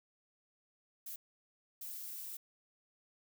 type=noise bursts at uneven times; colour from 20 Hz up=violet; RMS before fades=-45 dBFS; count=2; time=1.06-1.16 / 1.81-2.37 s; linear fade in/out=5 ms; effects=none